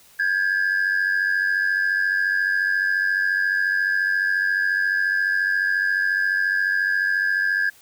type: tone pair together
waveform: sine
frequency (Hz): 1602.7 / 1697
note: G6 / G#6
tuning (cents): +38 / +37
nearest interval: minor second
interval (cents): 99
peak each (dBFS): -19 / -20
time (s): 0.19-7.7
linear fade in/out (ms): 10
effects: tanh soft clip ceiling -15 dBFS + white hiss -52 dBFS RMS until 7.81 s